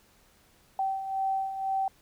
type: beating tone pair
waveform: sine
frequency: 771 / 773 Hz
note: G5 / G5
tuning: -29 / -24 cents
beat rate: 2 Hz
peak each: -35 / -28 dBFS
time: 0.79-1.88 s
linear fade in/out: 2 ms
effects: pink hiss -62 dBFS RMS until 2.01 s